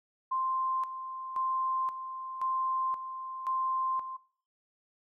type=tone with tremolo; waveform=sine; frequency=1046.5 Hz; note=C6; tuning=in tune; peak=-28 dBFS; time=0.31-4.17 s; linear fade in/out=10 ms; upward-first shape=square; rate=0.95 Hz; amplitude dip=65%; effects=noise-tail reverb RT60 0.5 s tail -17 dB re dry